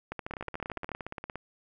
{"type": "two click trains", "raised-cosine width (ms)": 0.5, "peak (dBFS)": [-20, -22], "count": [12, 19], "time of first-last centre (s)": [[0.12, 0.917], [0.31, 1.357]], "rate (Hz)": [13.8, 17.2], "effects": []}